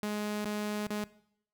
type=tone with dropouts; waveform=sawtooth; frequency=209.4 Hz; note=G#3; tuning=15 cents sharp; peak=-28 dBFS; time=0.03-1.04 s; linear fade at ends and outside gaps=0 ms; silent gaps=0.446-0.455 / 0.868-0.905 s; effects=noise-tail reverb RT60 0.7 s tail -19 dB re dry